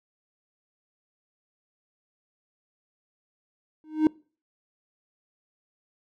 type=tone with exponential growth; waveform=triangle; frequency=310.3 Hz; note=D#4; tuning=5 cents flat; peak=-11 dBFS; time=3.84-4.07 s; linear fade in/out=1 ms; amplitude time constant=49 ms; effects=noise-tail reverb RT60 0.4 s tail -25 dB re dry